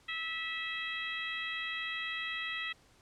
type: harmonic tone with a mistuned harmonic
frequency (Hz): 652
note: E5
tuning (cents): -19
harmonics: 2 / 3 / 4 / 5 / 6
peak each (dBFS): -45 / -38 / -41 / -42 / -47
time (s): 0.08-2.73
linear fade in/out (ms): 10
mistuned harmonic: 6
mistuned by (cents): -26
effects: pink hiss -64 dBFS RMS until 3.01 s + low-pass 9000 Hz 12 dB/octave